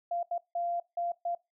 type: tone bursts at uneven times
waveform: sine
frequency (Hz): 692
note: F5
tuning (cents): -16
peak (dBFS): -29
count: 5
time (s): 0.11-0.23 / 0.31-0.38 / 0.55-0.8 / 0.97-1.12 / 1.25-1.35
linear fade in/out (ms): 5
effects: noise-tail reverb RT60 0.2 s tail -21 dB re dry